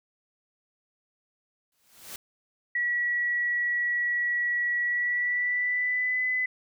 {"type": "noise with exponential growth", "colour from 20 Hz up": "white", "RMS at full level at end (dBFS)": -37, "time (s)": [1.72, 2.16], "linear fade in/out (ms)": 2, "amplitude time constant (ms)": 95}
{"type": "tone with pitch glide", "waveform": "sine", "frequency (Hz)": [1931, 2010], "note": ["B6", "B6"], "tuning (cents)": [-39, 30], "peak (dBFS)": -24, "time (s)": [2.75, 6.46], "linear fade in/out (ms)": 5, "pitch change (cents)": 69, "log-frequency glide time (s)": [4.83, 6.23]}
{"effects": []}